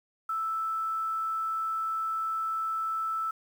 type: tone with quantisation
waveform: sine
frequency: 1318.5 Hz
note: E6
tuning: in tune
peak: -28 dBFS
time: 0.29-3.31 s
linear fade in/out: 5 ms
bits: 9
effects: none